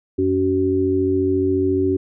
harmonic tone, 94.3 Hz, F#2, 33 cents sharp, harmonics 1 / 3 / 4, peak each -25 / -20 / -18 dBFS, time 0.18-1.97 s, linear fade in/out 10 ms, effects none

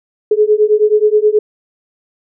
sine beating tone pair, 419.8 / 429.2 Hz, G#4 / A4, +19 / -43 cents, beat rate 9.4 Hz, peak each -11 dBFS, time 0.31-1.39 s, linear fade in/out 5 ms, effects none

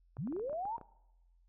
clicks, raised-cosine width 1 ms, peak -36 dBFS, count 10, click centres 0.169 / 0.274 / 0.325 / 0.365 / 0.396 / 0.496 / 0.53 / 0.654 / 0.781 / 0.813 s
sine linear sweep, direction up, 106.7 to 958 Hz, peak -35 dBFS, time 0.18-0.77 s, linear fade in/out 10 ms
effects noise-tail reverb RT60 0.9 s tail -21 dB re dry + added 43 Hz sine -64 dBFS peak until 1.48 s

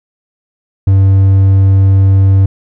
triangle tone with hard clipping, 96.9 Hz, G2, 20 cents flat, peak -5 dBFS, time 0.87-2.46 s, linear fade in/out 5 ms, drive 6 dB, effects none

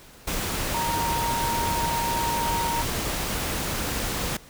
sine tone in noise, 932.3 Hz, A#5, in tune, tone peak -25 dBFS, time 0.74-2.82 s, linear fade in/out 5 ms, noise pink, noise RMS -28 dBFS, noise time 0.27-4.37 s, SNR 0 dB, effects pink hiss -49 dBFS RMS until 4.49 s

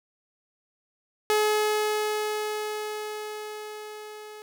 sawtooth tone with level ramp, 425 Hz, G#4, 40 cents sharp, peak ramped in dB -16 to -37 dBFS, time 1.3-4.42 s, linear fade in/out 0 ms, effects none

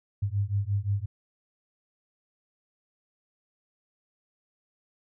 sine beating tone pair, 98 / 103.7 Hz, G2 / G#2, 0 / -2 cents, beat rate 5.7 Hz, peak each -28 dBFS, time 0.22-1.06 s, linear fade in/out 10 ms, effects none

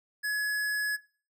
square tone, 1692 Hz, G#6, 32 cents sharp, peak -29 dBFS, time 0.23-0.97 s, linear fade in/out 20 ms, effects noise-tail reverb RT60 0.4 s tail -19 dB re dry

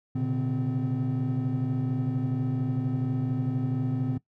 triangle tone cluster, 119.3 / 132.2 / 143.6 / 257.1 Hz, A#2 / C3 / D3 / C4, +41 / +18 / -39 / -30 cents, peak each -27 / -32 / -28 / -27 dBFS, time 0.15-4.18 s, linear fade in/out 10 ms, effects noise-tail reverb RT60 0.1 s tail -20 dB re dry + tanh soft clip ceiling -18 dBFS

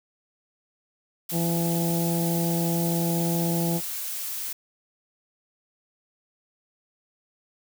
blue noise, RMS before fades -32 dBFS, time 1.29-4.53 s, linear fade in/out 5 ms
harmonic tone, 168.6 Hz, E3, 39 cents sharp, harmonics 1 / 2 / 3 / 4 / 5, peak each -24 / -30 / -34 / -36 / -38 dBFS, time 1.31-3.81 s, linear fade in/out 50 ms
effects none

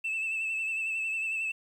sine tone with vibrato, 2637 Hz, E7, in tune, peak -27 dBFS, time 0.04-1.52 s, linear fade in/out 10 ms, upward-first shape sine, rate 11 Hz, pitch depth 35 cents each way, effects tanh soft clip ceiling -27 dBFS + 10-bit

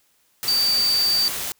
sine tone in noise, 4625 Hz, D8, 27 cents flat, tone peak -17 dBFS, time 0.48-1.28 s, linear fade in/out 0 ms, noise white, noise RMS -28 dBFS, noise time 0.43-1.52 s, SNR +8 dB, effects white hiss -63 dBFS RMS until 1.59 s

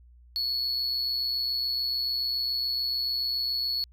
triangle tone with amplitude modulation, 4393 Hz, C#8, 16 cents flat, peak -23 dBFS, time 0.36-3.84 s, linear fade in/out 0 ms, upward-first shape sine, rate 127 Hz, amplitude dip 45%, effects added 60 Hz sine -51 dBFS peak until 3.92 s

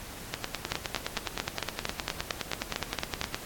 two click trains, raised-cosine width 0.2 ms, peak -12 / -10 dBFS, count 30 / 12, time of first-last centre 0.34-3.345 / 0.72-3.214 s, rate 9.65 / 4.41 Hz, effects pink hiss -43 dBFS RMS until 3.45 s + AAC 64 kbps

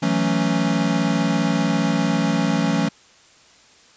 square chord, F# minor seventh, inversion third, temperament equal, 164.81 / 185 / 220 / 277.2 Hz, E3 / F#3 / A3 / C#4, 0 / 0 / 0 / 0 cents, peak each -24 dBFS, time 0.02-2.89 s, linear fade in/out 10 ms, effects white hiss -51 dBFS RMS until 3.96 s + resampled to 16000 Hz

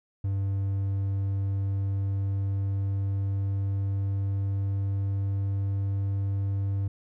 triangle tone with pitch glide, 98 to 98.62 Hz, G2 to G2, 0 to +11 cents, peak -23 dBFS, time 0.24-6.88 s, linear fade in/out 5 ms, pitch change +11 cents, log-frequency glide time 0.81-6.01 s, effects none

